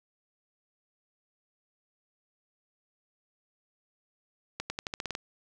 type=accelerating click train; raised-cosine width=0.2 ms; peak=-16 dBFS; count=9; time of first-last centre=4.6-5.151 s; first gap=100 ms; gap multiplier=0.89; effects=none